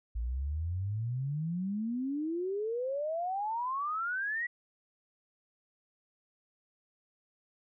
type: exponential sweep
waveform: sine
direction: up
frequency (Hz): 54.9 to 1961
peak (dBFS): -31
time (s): 0.15-4.47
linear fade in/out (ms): 10
effects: none